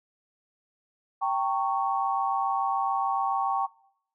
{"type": "chord", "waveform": "sine", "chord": "G diminished", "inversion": "none", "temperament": "equal with one note detuned", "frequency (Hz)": [784, 911, 1108.7], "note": ["G5", "Bb5", "Db6"], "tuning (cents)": [0, -40, 0], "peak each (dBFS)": [-27, -30, -28], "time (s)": [1.21, 3.67], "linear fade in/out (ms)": 20, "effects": ["noise-tail reverb RT60 0.7 s tail -22 dB re dry"]}